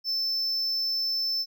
triangle tone, 5290 Hz, E8, 5 cents sharp, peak -24 dBFS, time 0.04-1.46 s, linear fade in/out 50 ms, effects none

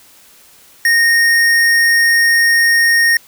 sine tone with hard clipping, 1852 Hz, A#6, 12 cents flat, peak -10 dBFS, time 0.85-3.17 s, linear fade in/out 2 ms, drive 16 dB, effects white hiss -45 dBFS RMS until 3.27 s

